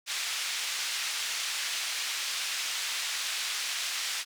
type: band-pass noise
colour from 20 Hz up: pink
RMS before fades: -33 dBFS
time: 0.06-4.25 s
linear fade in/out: 50 ms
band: 2300 to 7000 Hz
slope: 12 dB/octave
effects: none